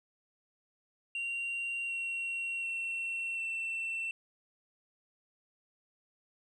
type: tone with pitch steps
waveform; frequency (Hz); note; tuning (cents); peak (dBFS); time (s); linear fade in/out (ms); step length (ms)
sine; 2761 / 2737 / 2714 / 2690; F7 / F7 / E7 / E7; -20 / -36 / +50 / +34; -31; 1.15-4.11; 2; 740
effects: tanh soft clip ceiling -32 dBFS